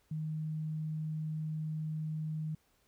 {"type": "tone", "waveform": "sine", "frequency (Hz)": 155.8, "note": "D#3", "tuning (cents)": 3, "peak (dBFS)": -34, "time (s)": [0.11, 2.55], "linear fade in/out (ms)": 5, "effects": ["pink hiss -72 dBFS RMS until 2.87 s"]}